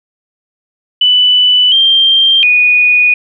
sine tone with pitch steps, 2984 / 3171 / 2468 Hz, F#7 / G7 / D#7, +14 / +19 / -15 cents, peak -5 dBFS, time 1.01-3.14 s, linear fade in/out 5 ms, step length 710 ms, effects none

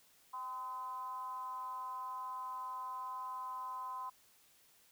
sine tone with frequency modulation, 1022 Hz, C6, 41 cents flat, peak -40 dBFS, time 0.33-4.1 s, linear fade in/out 10 ms, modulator 243 Hz, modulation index 0.51, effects white hiss -67 dBFS RMS until 4.91 s

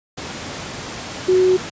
sine tone in noise, 370 Hz, F#4, in tune, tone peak -11 dBFS, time 1.28-1.57 s, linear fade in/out 10 ms, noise pink, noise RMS -29 dBFS, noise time 0.17-1.7 s, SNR +15 dB, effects high-pass 100 Hz 12 dB/octave + resampled to 16000 Hz

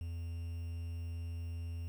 triangle tone with quantisation, 84.3 Hz, E2, 39 cents sharp, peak -36 dBFS, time 0.01-1.88 s, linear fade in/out 0 ms, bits 10, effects none

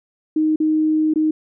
sine tone with dropouts, 311.1 Hz, D#4, in tune, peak -14 dBFS, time 0.36-1.31 s, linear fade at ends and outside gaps 5 ms, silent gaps 0.56-0.601 / 1.138-1.158 s, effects none

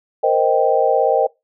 sine chord, C minor seventh, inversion third, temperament equal, 466.2 / 523.3 / 622.3 / 784 Hz, Bb4 / C5 / Eb5 / G5, 0 / 0 / 0 / 0 cents, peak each -18 dBFS, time 0.23-1.27 s, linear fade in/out 10 ms, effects noise-tail reverb RT60 0.2 s tail -22 dB re dry

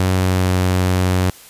sawtooth tone with pitch glide, 93.1 to 91.92 Hz, F#2 to F#2, +11 to -11 cents, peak -10 dBFS, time 0-1.3 s, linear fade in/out 0 ms, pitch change -22 cents, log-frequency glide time 0.14-0.53 s, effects white hiss -42 dBFS RMS until 1.49 s + resampled to 32000 Hz

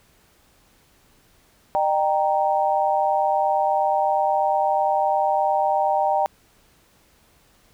sine chord, Eb major, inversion none, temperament equal with one note detuned, 607 / 784 / 932.3 Hz, Eb5 / G5 / Bb5, -43 / 0 / 0 cents, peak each -23 / -20 / -24 dBFS, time 1.75-6.26 s, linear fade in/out 0 ms, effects pink hiss -58 dBFS RMS until 7.73 s

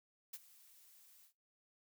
blue noise with ADSR envelope, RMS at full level -45 dBFS, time 0.33-1.33 s, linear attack 9 ms, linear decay 38 ms, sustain -19 dB, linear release 89 ms, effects noise-tail reverb RT60 0.2 s tail -17 dB re dry

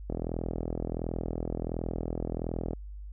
click train, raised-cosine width 2 ms, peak -19 dBFS, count 110, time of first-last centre 0.1-2.733 s, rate 41.4 Hz, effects added 50 Hz sine -39 dBFS peak until 3.12 s

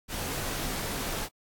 pink noise with comb filter, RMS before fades -33 dBFS, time 0.08-1.29 s, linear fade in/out 50 ms, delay 17 ms, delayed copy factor -0.5, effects AAC 64 kbps

